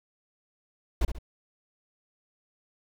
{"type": "noise with echo", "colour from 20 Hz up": "brown", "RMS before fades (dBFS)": -22, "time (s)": [1.01, 1.05], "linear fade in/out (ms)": 5, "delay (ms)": 68, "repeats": 2, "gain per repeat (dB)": -8, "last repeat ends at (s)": 1.186, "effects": []}